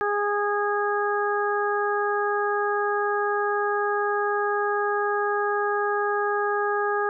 harmonic tone, 411.5 Hz, G#4, 16 cents flat, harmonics 1 / 2 / 3 / 4, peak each -25 / -28 / -28 / -29 dBFS, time 0.01-7.09 s, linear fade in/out 0 ms, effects none

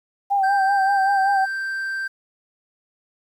sine tone with vibrato, 785 Hz, G5, 2 cents sharp, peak -16 dBFS, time 0.3-1.46 s, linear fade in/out 20 ms, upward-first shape sine, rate 5.2 Hz, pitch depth 49 cents each way
triangle tone, 1568 Hz, G6, in tune, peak -22 dBFS, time 0.43-2.08 s, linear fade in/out 10 ms
effects 9-bit

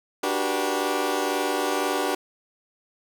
20% pulse chord, G major seventh, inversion second, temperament equal with one note detuned, 293.7 / 370 / 392 / 483.7 Hz, D4 / F#4 / G4 / B4, 0 / 0 / 0 / -36 cents, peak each -24 dBFS, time 0.23-2.15 s, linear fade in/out 5 ms, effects none

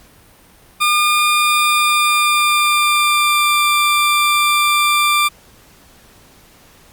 20% pulse tone with pitch glide, 1209 to 1184.1 Hz, D6 to D6, +50 to +14 cents, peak -7 dBFS, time 0.8-5.29 s, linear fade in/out 20 ms, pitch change -36 cents, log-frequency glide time 1.27-3.73 s, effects pink hiss -47 dBFS RMS until 6.92 s + Opus 48 kbps

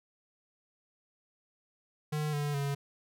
square tone with pitch steps, 151.4 / 145.99 / 140.77 Hz, D#3 / D3 / C#3, -47 / -10 / +27 cents, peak -31 dBFS, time 2.12-2.75 s, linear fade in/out 10 ms, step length 210 ms, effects none

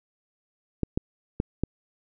clicks, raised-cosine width 3 ms, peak -11 dBFS, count 4, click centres 0.833 / 0.975 / 1.401 / 1.636 s, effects none

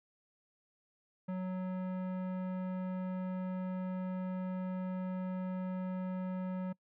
sine tone with tanh clipping, 185 Hz, F#3, in tune, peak -37 dBFS, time 1.28-6.73 s, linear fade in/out 10 ms, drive 16 dB, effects noise-tail reverb RT60 0.1 s tail -24 dB re dry

